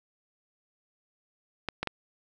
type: clicks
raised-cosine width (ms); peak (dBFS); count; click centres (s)
0.3; -14; 3; 1.687 / 1.83 / 1.873
effects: none